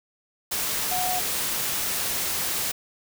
sine tone in noise, 729 Hz, F#5, 26 cents flat, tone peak -26 dBFS, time 0.91-1.2 s, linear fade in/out 10 ms, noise white, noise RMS -27 dBFS, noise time 0.51-2.72 s, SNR -2 dB, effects none

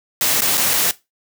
white noise with dropouts, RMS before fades -17 dBFS, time 0.21-0.91 s, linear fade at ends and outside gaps 1 ms, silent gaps 0.407-0.419 / 0.572-0.577 / 0.735-0.738 s, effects noise-tail reverb RT60 0.2 s tail -17 dB re dry + high-pass 100 Hz 12 dB/octave

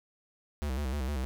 square tone with vibrato, 68.8 Hz, C#2, 12 cents flat, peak -31 dBFS, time 0.62-1.25 s, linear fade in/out 0 ms, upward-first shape square, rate 6.5 Hz, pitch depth 110 cents each way, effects none

